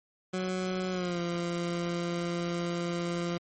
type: tone with pitch glide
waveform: 20% pulse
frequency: 185 to 172.61 Hz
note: F#3 to F3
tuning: 0 to -20 cents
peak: -25 dBFS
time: 0.33-3.38 s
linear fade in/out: 10 ms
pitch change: -120 cents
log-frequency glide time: 0.91-1.19 s
effects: MP3 32 kbps